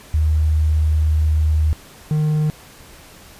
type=tone pair in turn; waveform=sine / triangle; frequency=77.4 / 152.85 Hz; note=D#2 / D#3; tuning=-9 / -30 cents; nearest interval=octave; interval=1179 cents; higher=second; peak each=-13 dBFS; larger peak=neither; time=0.14-1.73 / 2.11-2.5 s; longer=first; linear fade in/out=0 ms; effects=pink hiss -43 dBFS RMS until 3.39 s + resampled to 32000 Hz